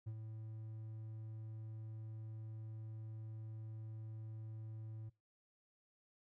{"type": "tone with ADSR envelope", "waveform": "triangle", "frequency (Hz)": 110, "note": "A2", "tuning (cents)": 0, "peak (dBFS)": -39, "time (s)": [0.06, 5.1], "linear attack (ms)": 14, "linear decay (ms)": 64, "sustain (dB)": -5, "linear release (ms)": 17, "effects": ["noise-tail reverb RT60 0.2 s tail -20 dB re dry"]}